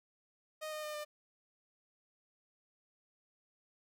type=tone with pitch steps; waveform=sawtooth; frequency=620 / 612.9 / 605.8 / 598.9 Hz; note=D#5 / D#5 / D#5 / D5; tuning=-6 / -26 / -46 / +34 cents; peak=-36 dBFS; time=0.61-1.05 s; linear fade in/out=20 ms; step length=110 ms; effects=none